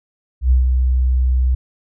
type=tone with ADSR envelope; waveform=sine; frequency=63.4 Hz; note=B1; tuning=46 cents sharp; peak=-8 dBFS; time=0.41-1.55 s; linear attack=100 ms; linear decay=130 ms; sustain=-4 dB; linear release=7 ms; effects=none